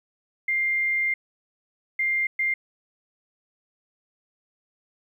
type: tone bursts at uneven times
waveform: sine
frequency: 2100 Hz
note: C7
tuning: 6 cents sharp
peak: -21 dBFS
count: 3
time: 0.48-1.14 / 1.99-2.27 / 2.39-2.54 s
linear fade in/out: 5 ms
effects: 10-bit